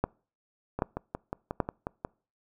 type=two click trains; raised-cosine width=1 ms; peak=-11 / -18 dBFS; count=3 / 8; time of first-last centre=0.04-1.603 / 0.79-2.049 s; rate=1.28 / 5.56 Hz; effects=noise-tail reverb RT60 0.4 s tail -26 dB re dry